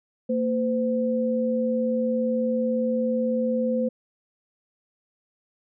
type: tone pair together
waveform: sine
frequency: 229.3 / 511.4 Hz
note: A#3 / C5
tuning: -28 / -40 cents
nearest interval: octave + major second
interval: 1388 cents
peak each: -24 dBFS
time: 0.29-3.89 s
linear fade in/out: 10 ms
effects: none

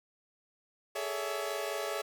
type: chord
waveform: sawtooth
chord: A major seventh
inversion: third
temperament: equal with one note detuned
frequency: 415.3 / 440 / 566 / 659.3 Hz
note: G#4 / A4 / C#5 / E5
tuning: 0 / 0 / +36 / 0 cents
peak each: -35 / -38 / -34 / -35 dBFS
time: 0.95-2.02 s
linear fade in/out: 10 ms
effects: none

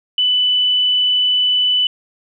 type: tone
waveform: sine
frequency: 2989 Hz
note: F#7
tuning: 17 cents sharp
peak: -12 dBFS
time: 0.18-1.87 s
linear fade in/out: 2 ms
effects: none

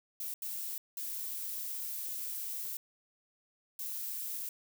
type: noise bursts at uneven times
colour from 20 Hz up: violet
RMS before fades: -39 dBFS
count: 4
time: 0.2-0.34 / 0.42-0.78 / 0.97-2.77 / 3.79-4.49 s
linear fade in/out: 2 ms
effects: none

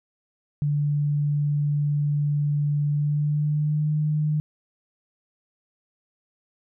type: tone with pitch glide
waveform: sine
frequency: 146.3 to 151.81 Hz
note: D3 to D#3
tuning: -6 to -42 cents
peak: -20 dBFS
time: 0.62-4.4 s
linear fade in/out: 0 ms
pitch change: +64 cents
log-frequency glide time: 2.89-3.92 s
effects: none

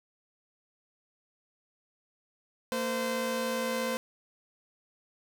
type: tone pair together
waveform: sawtooth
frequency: 229 / 514.9 Hz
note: A#3 / C5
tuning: -31 / -28 cents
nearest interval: octave + major second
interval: 1403 cents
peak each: -30 / -27 dBFS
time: 2.72-3.97 s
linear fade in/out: 0 ms
effects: none

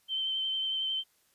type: tone with vibrato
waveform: sine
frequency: 3100 Hz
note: G7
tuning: 20 cents flat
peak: -29 dBFS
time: 0.08-1.04 s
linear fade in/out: 50 ms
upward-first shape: sine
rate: 11 Hz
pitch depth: 18 cents each way
effects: white hiss -69 dBFS RMS until 1.34 s + resampled to 32000 Hz

